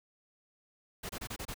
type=noise bursts; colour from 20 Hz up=pink; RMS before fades=-40 dBFS; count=6; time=1.03-1.543 s; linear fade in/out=10 ms; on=63 ms; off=27 ms; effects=none